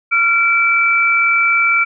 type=tone pair together; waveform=sine; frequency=1377 / 2319 Hz; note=F6 / D7; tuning=-25 / -22 cents; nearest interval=major sixth; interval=903 cents; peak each=-15 / -12 dBFS; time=0.11-1.85 s; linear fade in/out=20 ms; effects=none